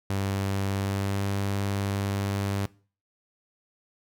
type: tone with pitch glide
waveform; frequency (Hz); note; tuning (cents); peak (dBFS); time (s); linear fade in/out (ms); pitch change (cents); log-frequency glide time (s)
sawtooth; 98 to 99.43; G2 to G2; 0 to +25; -22; 0.1-2.66; 0; +25; 0.68-1.37
effects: noise-tail reverb RT60 0.4 s tail -21 dB re dry